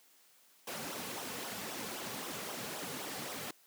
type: noise with flanger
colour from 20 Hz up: pink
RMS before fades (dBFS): -41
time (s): 0.67-3.51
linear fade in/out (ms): 5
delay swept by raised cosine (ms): 0.43 to 3.23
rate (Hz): 3.8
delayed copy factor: -0.6
effects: white hiss -65 dBFS RMS until 3.66 s + high-pass 200 Hz 12 dB/octave

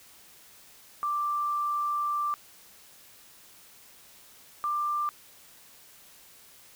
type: tone pair in turn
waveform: sine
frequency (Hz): 1178 / 1186.2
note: D6 / D6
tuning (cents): +5 / +17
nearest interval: unison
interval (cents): 12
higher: second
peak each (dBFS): -26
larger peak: neither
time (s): 1.03-2.34 / 4.64-5.09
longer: first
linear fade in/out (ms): 0
effects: white hiss -54 dBFS RMS until 6.75 s

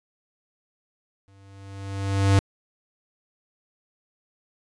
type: tone with exponential growth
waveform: square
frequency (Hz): 98.1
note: G2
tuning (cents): +2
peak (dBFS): -14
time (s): 1.28-2.39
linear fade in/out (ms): 0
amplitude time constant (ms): 240
effects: resampled to 22050 Hz

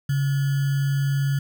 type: tone with sample-and-hold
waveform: sine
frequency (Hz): 138.9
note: C#3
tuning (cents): +4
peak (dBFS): -19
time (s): 0.09-1.39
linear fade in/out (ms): 5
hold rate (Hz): 1575
effects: none

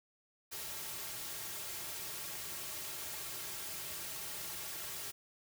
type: noise with comb filter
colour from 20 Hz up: white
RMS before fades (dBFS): -43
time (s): 0.51-5.12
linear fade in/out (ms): 20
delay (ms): 4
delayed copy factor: -0.6
effects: none

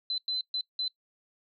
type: tone bursts at uneven times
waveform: sine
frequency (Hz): 4047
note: B7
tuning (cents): +42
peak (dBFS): -28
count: 4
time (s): 0.1-0.18 / 0.28-0.41 / 0.54-0.61 / 0.79-0.88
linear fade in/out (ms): 2
effects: noise-tail reverb RT60 0.1 s tail -22 dB re dry

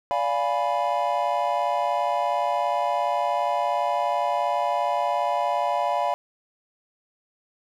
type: chord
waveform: triangle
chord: D diminished seventh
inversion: none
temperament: equal with one note detuned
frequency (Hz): 581.3 / 698.5 / 830.6 / 987.8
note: D5 / F5 / Ab5 / Cb6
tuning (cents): -18 / 0 / 0 / 0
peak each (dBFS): -26 / -24 / -26 / -25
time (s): 0.11-6.14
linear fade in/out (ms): 0
effects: none

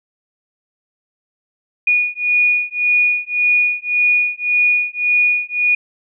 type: beating tone pair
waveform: sine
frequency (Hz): 2453 / 2454.8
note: D#7 / D#7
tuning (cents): -25 / -24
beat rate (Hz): 1.8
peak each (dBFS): -16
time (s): 1.87-5.75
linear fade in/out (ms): 5
effects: none

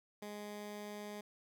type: tone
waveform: 15% pulse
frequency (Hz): 207.7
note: G#3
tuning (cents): 0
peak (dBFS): -38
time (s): 0.22-1.21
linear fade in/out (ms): 5
effects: none

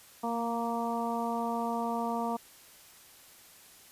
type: harmonic tone with a mistuned harmonic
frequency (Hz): 233.1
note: A#3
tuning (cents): 0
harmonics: 1 / 2 / 3 / 4 / 5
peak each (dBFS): -34 / -38 / -35 / -35 / -40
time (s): 0.23-2.37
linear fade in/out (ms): 10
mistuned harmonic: 1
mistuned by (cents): -16
effects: white hiss -55 dBFS RMS until 3.91 s + resampled to 32000 Hz

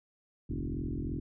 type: tone with frequency modulation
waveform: sine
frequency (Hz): 100.1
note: G2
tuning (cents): +37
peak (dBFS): -32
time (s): 0.49-1.2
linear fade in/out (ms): 10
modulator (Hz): 43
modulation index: 5.4
effects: none

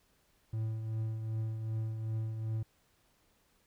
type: tone with tremolo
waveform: triangle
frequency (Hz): 110.7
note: A2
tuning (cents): +11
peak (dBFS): -29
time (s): 0.53-2.63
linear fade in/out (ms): 5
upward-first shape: triangle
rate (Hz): 2.6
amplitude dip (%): 50
effects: pink hiss -71 dBFS RMS until 3.66 s

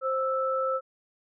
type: tone pair together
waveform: sine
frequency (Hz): 526.6 / 1318.5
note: C5 / E6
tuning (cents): +11 / 0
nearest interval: octave + major third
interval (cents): 1589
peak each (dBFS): -27 / -28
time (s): 0.01-0.81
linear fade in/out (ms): 50
effects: none

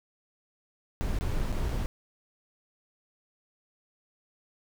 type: noise with dropouts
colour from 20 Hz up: brown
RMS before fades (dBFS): -29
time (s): 1.01-1.86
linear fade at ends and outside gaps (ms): 0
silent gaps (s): 1.188-1.21 / 1.392-1.396 / 1.519-1.526 / 1.688-1.693
effects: none

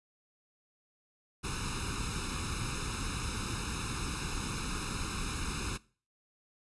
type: noise with comb filter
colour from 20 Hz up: pink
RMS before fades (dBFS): -36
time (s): 1.43-5.78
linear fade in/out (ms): 20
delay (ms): 0.77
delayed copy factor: +0.95
effects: noise-tail reverb RT60 0.4 s tail -21 dB re dry + resampled to 24000 Hz

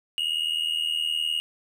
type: tone with amplitude modulation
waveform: triangle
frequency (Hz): 2870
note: F7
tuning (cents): +47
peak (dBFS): -19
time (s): 0.18-1.4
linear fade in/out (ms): 0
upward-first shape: sine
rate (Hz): 79.6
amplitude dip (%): 80
effects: none

